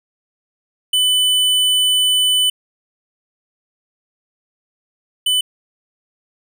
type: tone pair in turn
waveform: square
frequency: 3000 / 3000 Hz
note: F#7 / F#7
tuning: +23 / +23 cents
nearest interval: unison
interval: 0 cents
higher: neither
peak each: -13 / -14 dBFS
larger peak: first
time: 0.93-2.5 / 5.26-5.41 s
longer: first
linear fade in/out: 5 ms
effects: none